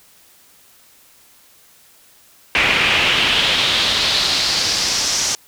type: noise with band-pass filter sweep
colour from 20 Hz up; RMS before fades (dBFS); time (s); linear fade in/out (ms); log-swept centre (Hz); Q
brown; -17; 2.55-5.35; 0; 2400 to 6100; 3.1
effects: white hiss -50 dBFS RMS until 5.47 s